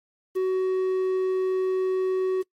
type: tone with quantisation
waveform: triangle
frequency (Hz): 374.5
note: F#4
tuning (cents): +21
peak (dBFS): -19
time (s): 0.35-2.43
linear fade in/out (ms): 20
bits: 8
effects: noise-tail reverb RT60 0.1 s tail -22 dB re dry + MP3 64 kbps